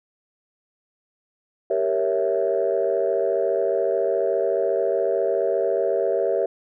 sine chord, G diminished seventh, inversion none, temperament equal, 392 / 466.2 / 554.4 / 659.3 Hz, G4 / Bb4 / Db5 / Fb5, 0 / 0 / 0 / 0 cents, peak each -24 dBFS, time 1.7-6.46 s, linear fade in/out 5 ms, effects tanh soft clip ceiling -11 dBFS

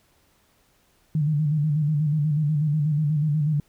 sine tone with vibrato, 150.6 Hz, D3, 44 cents sharp, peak -19 dBFS, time 1.15-3.6 s, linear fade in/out 2 ms, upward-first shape square, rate 8.2 Hz, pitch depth 60 cents each way, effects pink hiss -63 dBFS RMS until 3.68 s

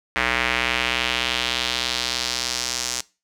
square tone with band-pass filter sweep, 61.7 Hz, B1, 1 cent flat, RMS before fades -24 dBFS, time 0.16-3.01 s, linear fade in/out 0 ms, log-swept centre 2000 to 6300 Hz, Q 1.9, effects noise-tail reverb RT60 0.3 s tail -22 dB re dry

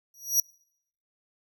sawtooth tone with exponential growth, 5780 Hz, F#8, 41 cents flat, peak -14 dBFS, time 0.14-0.4 s, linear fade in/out 2 ms, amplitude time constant 55 ms, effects noise-tail reverb RT60 0.7 s tail -26 dB re dry

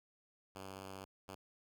5% pulse tone bursts at uneven times, 96 Hz, G2, 36 cents flat, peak -36 dBFS, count 2, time 0.55-1.05 / 1.28-1.35 s, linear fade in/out 5 ms, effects none

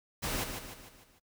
pink noise with echo, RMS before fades -34 dBFS, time 0.22-0.45 s, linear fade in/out 20 ms, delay 150 ms, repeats 5, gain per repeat -6 dB, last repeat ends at 1.2 s, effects noise-tail reverb RT60 0.1 s tail -25 dB re dry

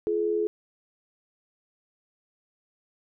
sine tone pair together, 343.6 / 424.7 Hz, F4 / G#4, -28 / +39 cents, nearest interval major third, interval 367 cents, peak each -29 / -24 dBFS, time 0.07-0.47 s, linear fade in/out 0 ms, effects none

